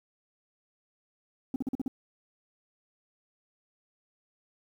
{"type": "tone bursts", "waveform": "sine", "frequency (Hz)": 261.6, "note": "C4", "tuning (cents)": 0, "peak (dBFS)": -25, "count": 6, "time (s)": [1.54, 1.88], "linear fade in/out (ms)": 2, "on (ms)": 20, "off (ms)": 44, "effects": ["tanh soft clip ceiling -26 dBFS", "10-bit"]}